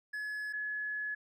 triangle / sine tone pair in turn, 1700 / 1700 Hz, G#6 / G#6, +40 / +40 cents, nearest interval unison, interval 0 cents, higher neither, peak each -34 / -34 dBFS, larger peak neither, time 0.13-0.53 / 0.53-1.15 s, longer second, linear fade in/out 10 ms, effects none

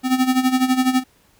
square tone with tremolo, 257.2 Hz, C4, 30 cents flat, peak -13 dBFS, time 0.03-1.04 s, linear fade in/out 50 ms, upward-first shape sine, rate 12 Hz, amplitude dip 75%, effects pink hiss -57 dBFS RMS until 1.39 s

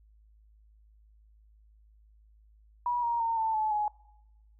sine tone with pitch steps, 968 / 941 / 914.7 / 889.2 / 864.4 / 840.3 Hz, B5 / A#5 / A#5 / A5 / A5 / G#5, -35 / +16 / -33 / +18 / -31 / +20 cents, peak -26 dBFS, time 2.86-3.88 s, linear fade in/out 2 ms, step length 170 ms, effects noise-tail reverb RT60 0.9 s tail -22 dB re dry + added 53 Hz sine -57 dBFS peak until 4.59 s

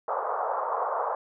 white band-pass noise, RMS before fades -29 dBFS, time 0.08-1.15 s, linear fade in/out 2 ms, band 480 to 1200 Hz, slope 48 dB/octave, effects none

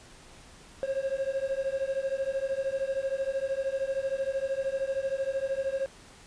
triangle beating tone pair, 533 / 546 Hz, C5 / C#5, +32 / -26 cents, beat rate 13 Hz, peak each -29 / -29 dBFS, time 0.83-5.86 s, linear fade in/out 0 ms, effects pink hiss -52 dBFS RMS until 6.26 s + resampled to 22050 Hz

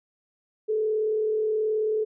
sine tone with frequency modulation, 432.4 Hz, A4, 30 cents flat, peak -22 dBFS, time 0.68-2.05 s, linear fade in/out 20 ms, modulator 38.7 Hz, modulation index 0.31, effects none

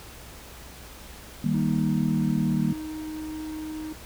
sine chord, Eb major, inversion none, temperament equal, 155.56 / 196 / 233.1 Hz, Eb3 / G3 / Bb3, 0 / 0 / 0 cents, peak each -26 dBFS, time 1.44-2.73 s, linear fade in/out 5 ms
triangle tone, 311.1 Hz, D#4, in tune, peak -30 dBFS, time 1.54-3.93 s, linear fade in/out 5 ms
effects added 60 Hz sine -47 dBFS peak until 4.05 s + pink hiss -45 dBFS RMS until 4.05 s

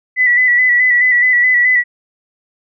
sine tone with vibrato, 1975.5 Hz, B6, in tune, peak -8 dBFS, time 0.16-1.84 s, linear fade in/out 50 ms, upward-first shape square, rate 4.7 Hz, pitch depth 30 cents each way, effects none

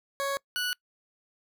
20% pulse tone pair in turn, 554.4 / 1474.9 Hz, C#5 / F#6, 0 / -6 cents, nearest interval octave + perfect fourth, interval 1694 cents, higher second, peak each -23 dBFS, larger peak neither, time 0.2-0.37 / 0.56-0.73 s, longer neither, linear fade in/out 0 ms, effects noise-tail reverb RT60 0.1 s tail -24 dB re dry

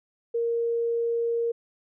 sine tone, 466.2 Hz, A#4, in tune, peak -23 dBFS, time 0.34-1.52 s, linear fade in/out 10 ms, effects none

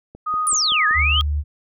click train, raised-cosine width 2 ms, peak -25 dBFS, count 5, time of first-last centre 0.15-0.91 s, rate 5.26 Hz
sine tone with tremolo, 1244.5 Hz, D#6, in tune, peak -18 dBFS, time 0.26-1.22 s, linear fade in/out 10 ms, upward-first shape sine, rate 2.1 Hz, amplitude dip 70%
sine exponential two-way sweep, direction down then up, 9950 to 1642 to 3276 Hz, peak -16 dBFS, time 0.47-1.21 s, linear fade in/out 0 ms, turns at 0.87 s
sine tone, 73.7 Hz, D2, 7 cents sharp, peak -18 dBFS, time 0.94-1.44 s, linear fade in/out 50 ms
effects none

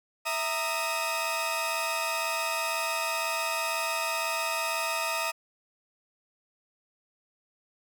sawtooth tone cluster, 657 / 928 / 1232 / 2550 Hz, E5 / A#5 / D#6 / D#7, -6 / -8 / -17 / +42 cents, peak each -30 dBFS, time 0.25-5.32 s, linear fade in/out 20 ms, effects none

